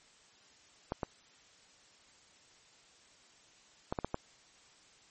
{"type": "clicks", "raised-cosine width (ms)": 1, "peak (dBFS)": -19, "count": 6, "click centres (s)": [0.921, 1.032, 3.925, 3.988, 4.046, 4.144], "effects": ["white hiss -62 dBFS RMS until 5.1 s", "MP3 32 kbps"]}